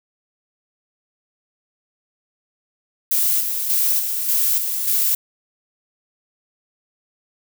violet noise with tremolo, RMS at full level -18 dBFS, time 3.11-5.15 s, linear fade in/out 5 ms, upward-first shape square, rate 1.7 Hz, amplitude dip 45%, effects none

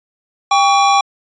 square tone pair together, 797 / 1129.7 Hz, G5 / C#6, +28 / +32 cents, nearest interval tritone, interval 604 cents, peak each -12 / -14 dBFS, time 0.51-1.01 s, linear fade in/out 5 ms, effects resampled to 16000 Hz

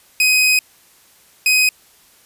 sawtooth tone pair in turn, 2513 / 2513 Hz, D#7 / D#7, +17 / +17 cents, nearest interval unison, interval 0 cents, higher neither, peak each -8 dBFS, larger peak neither, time 0.2-0.59 / 1.46-1.69 s, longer first, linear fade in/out 2 ms, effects white hiss -51 dBFS RMS until 2.25 s + resampled to 32000 Hz

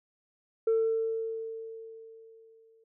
sine tone with exponential decay, 449.1 Hz, A4, 35 cents sharp, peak -20 dBFS, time 0.67-2.84 s, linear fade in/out 5 ms, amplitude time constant 470 ms, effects tanh soft clip ceiling -20 dBFS

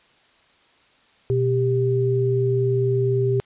sine tone pair together, 123.47 / 394.4 Hz, B2 / G4, 0 / +11 cents, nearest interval octave + minor sixth, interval 2011 cents, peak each -20 dBFS, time 1.3-3.4 s, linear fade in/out 0 ms, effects white hiss -57 dBFS RMS until 3.45 s + resampled to 8000 Hz

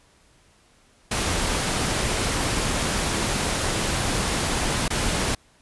pink noise with dropouts, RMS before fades -24 dBFS, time 1.11-5.35 s, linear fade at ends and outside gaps 5 ms, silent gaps 4.881-4.903 s, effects pink hiss -58 dBFS RMS until 5.61 s + resampled to 24000 Hz

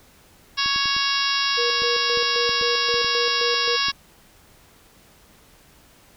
harmonic tone, 555 Hz, C#5, 2 cents sharp, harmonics 2 / 3 / 4 / 5 / 6 / 7 / 8 / 9 / 10, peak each -27 / -28 / -32 / -28 / -29 / -28 / -31 / -27 / -28 dBFS, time 0.57-3.92 s, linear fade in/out 20 ms
clicks, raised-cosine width 3 ms, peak -25 dBFS, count 11, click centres 0.66 / 0.761 / 0.857 / 0.965 / 1.82 / 2.173 / 2.494 / 2.613 / 2.942 / 3.046 / 3.885 s
sine tone with tremolo, 476.4 Hz, A#4, 38 cents sharp, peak -23 dBFS, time 1.57-3.77 s, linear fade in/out 20 ms, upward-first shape square, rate 3.8 Hz, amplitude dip 65%
effects pink hiss -53 dBFS RMS until 6.16 s

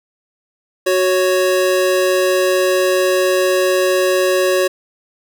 square tone pair together, 370 / 554.4 Hz, F#4 / C#5, 0 / 0 cents, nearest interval perfect fifth, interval 700 cents, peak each -16 dBFS, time 0.86-4.68 s, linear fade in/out 10 ms, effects none

